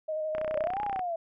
sine tone with vibrato, 622.3 Hz, D#5, in tune, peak -29 dBFS, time 0.08-0.68 s, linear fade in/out 10 ms, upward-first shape square, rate 12 Hz, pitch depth 16 cents each way
click train, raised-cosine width 0.5 ms, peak -22 dBFS, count 21, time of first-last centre 0.35-0.993 s, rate 31.1 Hz
sine linear two-way sweep, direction up then down, 554.4 to 846 to 651 Hz, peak -29 dBFS, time 0.55-1.16 s, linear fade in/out 5 ms, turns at 0.82 s
effects none

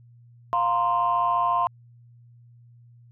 sine chord, F suspended fourth, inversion none, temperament equal with one note detuned, 702.1 / 932.3 / 1046.5 Hz, F5 / Bb5 / C6, +9 / 0 / 0 cents, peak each -25 / -26 / -21 dBFS, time 0.53-1.67 s, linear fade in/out 0 ms, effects tanh soft clip ceiling -13 dBFS + added 119 Hz sine -49 dBFS peak until 3.11 s

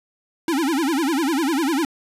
square tone with vibrato, 300 Hz, D4, 37 cents sharp, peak -19 dBFS, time 0.48-1.85 s, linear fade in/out 2 ms, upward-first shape sine, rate 10 Hz, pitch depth 240 cents each way, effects resampled to 32000 Hz

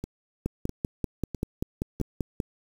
two click trains, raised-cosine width 3 ms, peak -20 / -14 dBFS, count 4 / 11, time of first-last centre 0.04-2.001 / 0.46-2.402 s, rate 1.53 / 5.15 Hz, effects 7-bit

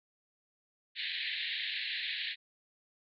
white band-pass noise, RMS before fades -37 dBFS, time 0.95-2.36 s, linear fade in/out 50 ms, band 1700 to 4200 Hz, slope 96 dB/octave, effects none

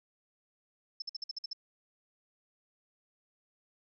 sine tone bursts, 5274 Hz, E8, in tune, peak -35 dBFS, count 8, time 1-1.532 s, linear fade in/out 5 ms, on 21 ms, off 52 ms, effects none

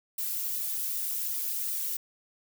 violet noise with flanger, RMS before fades -32 dBFS, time 0.18-1.97 s, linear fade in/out 5 ms, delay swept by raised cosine 1.8 to 2.61 ms, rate 2.6 Hz, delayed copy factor -1, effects none

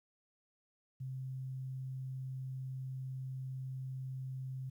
sine tone, 131.1 Hz, C3, 4 cents sharp, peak -39 dBFS, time 1-4.7 s, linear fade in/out 10 ms, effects 12-bit

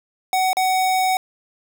square tone with dropouts, 749 Hz, F#5, 21 cents sharp, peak -17 dBFS, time 0.33-1.17 s, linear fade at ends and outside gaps 1 ms, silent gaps 0.531-0.569 s, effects none

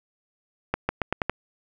accelerating click train, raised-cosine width 0.5 ms, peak -8 dBFS, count 6, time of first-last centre 0.74-1.296 s, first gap 150 ms, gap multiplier 0.85, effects none

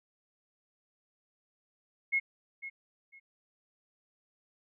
sine tone with echo, 2166 Hz, C#7, 41 cents flat, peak -25 dBFS, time 2.12-2.2 s, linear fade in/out 20 ms, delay 500 ms, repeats 2, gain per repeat -13 dB, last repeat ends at 3.2 s, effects none

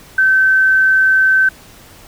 sine tone, 1540 Hz, G6, 31 cents flat, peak -8 dBFS, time 0.18-1.49 s, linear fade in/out 5 ms, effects pink hiss -41 dBFS RMS until 2.07 s

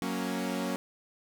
sawtooth chord, F# major, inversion none, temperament equal, 185 / 233.1 / 277.2 Hz, F#3 / A#3 / C#4, 0 / 0 / 0 cents, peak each -31 dBFS, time 0.02-0.76 s, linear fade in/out 0 ms, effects none

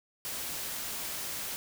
white noise, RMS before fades -37 dBFS, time 0.25-1.56 s, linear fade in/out 0 ms, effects none

